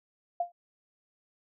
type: tone with exponential decay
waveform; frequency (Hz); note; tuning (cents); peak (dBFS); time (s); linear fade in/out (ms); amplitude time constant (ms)
sine; 698.5; F5; 0; -23; 0.4-0.52; 5; 26
effects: none